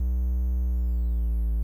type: tone with pitch glide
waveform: triangle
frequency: 61.74 to 55.64 Hz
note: B1 to A1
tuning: 0 to +20 cents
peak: -20 dBFS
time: 0-1.63 s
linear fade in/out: 5 ms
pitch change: -180 cents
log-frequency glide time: 0.62-1.51 s
effects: 10-bit